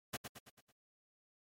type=noise with echo; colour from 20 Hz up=pink; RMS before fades=-39 dBFS; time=0.13-0.17 s; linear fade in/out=10 ms; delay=110 ms; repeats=5; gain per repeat=-6 dB; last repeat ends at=0.72 s; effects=high-pass 100 Hz 12 dB/octave + MP3 64 kbps